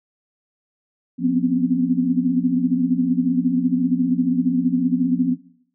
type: tone cluster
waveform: sine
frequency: 176.6 / 244.9 / 255.8 / 270.7 Hz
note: F3 / B3 / C4 / C#4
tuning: +20 / -14 / -39 / -41 cents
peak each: -24 / -21 / -20 / -24 dBFS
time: 1.18-5.37 s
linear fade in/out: 50 ms
effects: noise-tail reverb RT60 0.6 s tail -17 dB re dry